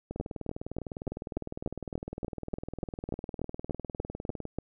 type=two click trains; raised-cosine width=2 ms; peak=-18 / -23 dBFS; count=16 / 87; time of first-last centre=0.2-4.586 / 0.11-4.453 s; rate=3.42 / 19.8 Hz; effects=none